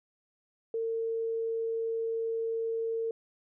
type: tone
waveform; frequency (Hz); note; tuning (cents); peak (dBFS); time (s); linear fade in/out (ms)
sine; 453.8; A#4; -47; -29; 0.74-3.11; 2
effects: none